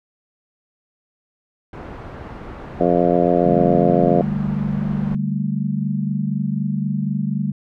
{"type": "low-pass noise", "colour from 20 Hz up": "pink", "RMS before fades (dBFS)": -34, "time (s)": [1.73, 5.15], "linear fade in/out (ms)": 2, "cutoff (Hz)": 1300, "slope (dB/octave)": 12}
{"type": "harmonic tone", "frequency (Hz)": 87.31, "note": "F2", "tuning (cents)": 0, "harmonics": [2, 3, 4, 5, 6, 7, 8], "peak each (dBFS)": [-21, -21, -21, -21, -21, -21, -21], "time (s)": [2.8, 4.22], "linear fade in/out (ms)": 5}
{"type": "chord", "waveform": "sine", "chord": "D suspended fourth", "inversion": "none", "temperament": "equal", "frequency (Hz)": [146.83, 196, 220], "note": ["D3", "G3", "A3"], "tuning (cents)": [0, 0, 0], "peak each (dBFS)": [-23, -22, -25], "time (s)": [3.45, 7.52], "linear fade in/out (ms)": 5}
{"effects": []}